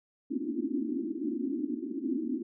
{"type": "band-pass noise", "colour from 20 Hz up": "pink", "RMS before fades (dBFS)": -33, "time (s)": [0.3, 2.43], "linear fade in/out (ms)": 10, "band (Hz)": [230, 350], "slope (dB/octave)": 96, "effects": []}